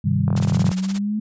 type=chord; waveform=sine; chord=Ab major seventh; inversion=none; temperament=equal with one note detuned; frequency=101.51 / 130.81 / 155.56 / 196 Hz; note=Ab2 / C3 / Eb3 / G3; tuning=-39 / 0 / 0 / 0 cents; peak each=-22 dBFS; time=0.04-0.72 s; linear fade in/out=10 ms
type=click train; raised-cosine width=1 ms; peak=-16 dBFS; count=19; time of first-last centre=0.28-0.716 s; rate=41.3 Hz
type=noise with tremolo; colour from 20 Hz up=white; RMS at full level=-30 dBFS; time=0.36-0.99 s; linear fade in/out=5 ms; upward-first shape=sine; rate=17 Hz; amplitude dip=90%
type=exponential sweep; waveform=sine; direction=up; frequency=170.3 to 216 Hz; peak=-20 dBFS; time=0.53-1.2 s; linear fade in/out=10 ms
effects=resampled to 16000 Hz